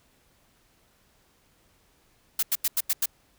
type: noise bursts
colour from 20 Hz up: blue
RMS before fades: -24 dBFS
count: 6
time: 2.39-3.058 s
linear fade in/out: 5 ms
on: 38 ms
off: 88 ms
effects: pink hiss -64 dBFS RMS until 3.38 s